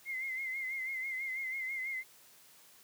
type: tone with vibrato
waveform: sine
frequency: 2094 Hz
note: C7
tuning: 1 cent sharp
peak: -35 dBFS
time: 0.05-2.04 s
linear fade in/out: 50 ms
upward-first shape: sine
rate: 6.1 Hz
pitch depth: 55 cents each way
effects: white hiss -60 dBFS RMS until 2.83 s + high-pass 100 Hz 12 dB/octave